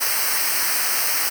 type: noise with comb filter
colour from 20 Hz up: white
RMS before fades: -21 dBFS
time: 0-1.3 s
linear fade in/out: 20 ms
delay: 0.28 ms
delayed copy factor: -0.85
effects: none